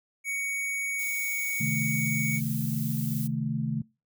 square tone, 2238 Hz, C#7, 16 cents sharp, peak -29 dBFS, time 0.24-2.41 s, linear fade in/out 50 ms
violet noise, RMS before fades -38 dBFS, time 0.98-3.28 s, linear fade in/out 20 ms
sine chord, A diminished, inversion first, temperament equal with one note detuned, 132.56 / 155.56 / 220 Hz, C3 / Eb3 / A3, +23 / 0 / 0 cents, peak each -31 dBFS, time 1.6-3.82 s, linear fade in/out 10 ms
effects noise-tail reverb RT60 0.3 s tail -25 dB re dry

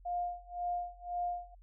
sine tone with tremolo, 706 Hz, F5, 19 cents sharp, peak -31 dBFS, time 0.05-1.55 s, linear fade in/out 10 ms, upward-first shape sine, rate 1.9 Hz, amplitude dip 95%, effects added 44 Hz sine -54 dBFS peak until 1.62 s

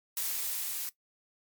blue noise with level ramp, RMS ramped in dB -32 to -36 dBFS, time 0.17-0.89 s, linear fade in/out 0 ms, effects noise-tail reverb RT60 0.1 s tail -17 dB re dry + MP3 96 kbps

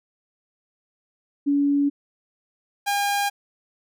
sine / sawtooth tone pair in turn, 284.3 / 808.3 Hz, C#4 / G#5, +44 / -47 cents, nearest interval octave + tritone, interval 1809 cents, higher second, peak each -17 dBFS, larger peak neither, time 1.46-1.9 / 2.86-3.3 s, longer neither, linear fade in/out 20 ms, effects none

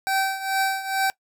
25% pulse tone with tremolo, 773 Hz, G5, 24 cents flat, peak -15 dBFS, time 0.07-1.1 s, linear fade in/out 0 ms, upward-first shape triangle, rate 2.3 Hz, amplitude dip 80%, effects noise-tail reverb RT60 0.1 s tail -22 dB re dry

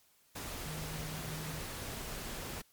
sine tone in noise, 156.3 Hz, D#3, 8 cents sharp, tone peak -42 dBFS, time 0.65-1.61 s, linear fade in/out 10 ms, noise pink, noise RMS -42 dBFS, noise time 0.35-2.62 s, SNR -3 dB, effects white hiss -68 dBFS RMS until 2.72 s + MP3 96 kbps

